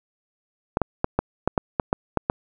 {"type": "clicks", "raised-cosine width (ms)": 1, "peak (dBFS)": -5, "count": 10, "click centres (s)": [0.771, 0.817, 1.044, 1.19, 1.476, 1.578, 1.798, 1.929, 2.173, 2.299], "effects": []}